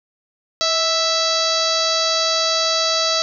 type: harmonic tone with a mistuned harmonic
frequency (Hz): 659.3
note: E5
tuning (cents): 0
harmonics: 1 / 2 / 3 / 4 / 5 / 6 / 7 / 8 / 9 / 10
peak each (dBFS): -23 / -24 / -31 / -32 / -29 / -22 / -22 / -27 / -29 / -32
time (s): 0.61-3.22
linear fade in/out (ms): 0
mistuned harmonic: 1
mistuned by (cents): -38
effects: none